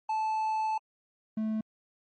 triangle tone pair in turn, 873 / 218.2 Hz, A5 / A3, -14 / -14 cents, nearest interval 2 octaves, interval 2400 cents, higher first, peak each -25 / -26 dBFS, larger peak first, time 0.09-0.78 / 1.37-1.61 s, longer first, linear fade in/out 5 ms, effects MP3 32 kbps

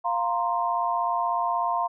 sine chord, F suspended fourth, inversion none, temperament just, 698.5 / 931.3 / 1047.7 Hz, F5 / Bb5 / C6, 0 / -2 / +2 cents, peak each -27 dBFS, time 0.04-1.88 s, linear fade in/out 20 ms, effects none

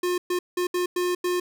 square tone bursts at uneven times, 357.4 Hz, F4, 40 cents sharp, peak -23 dBFS, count 6, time 0.03-0.18 / 0.3-0.39 / 0.57-0.67 / 0.74-0.86 / 0.96-1.15 / 1.24-1.4 s, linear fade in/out 5 ms, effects none

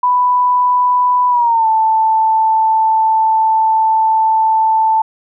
sine tone with pitch glide, 991 to 882.9 Hz, B5 to A5, +6 to +6 cents, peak -9 dBFS, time 0.03-5.02 s, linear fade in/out 5 ms, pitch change -200 cents, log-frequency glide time 1.29-1.67 s, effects none

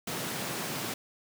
pink high-pass noise, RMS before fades -35 dBFS, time 0.07-0.94 s, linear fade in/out 5 ms, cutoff 130 Hz, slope 24 dB/octave, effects none

